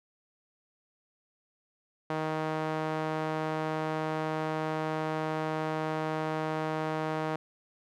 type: tone with band-pass filter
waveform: sawtooth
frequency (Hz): 156.7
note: D#3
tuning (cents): +13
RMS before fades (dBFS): -32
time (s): 2.1-7.36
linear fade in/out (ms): 2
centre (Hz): 800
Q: 0.85
effects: none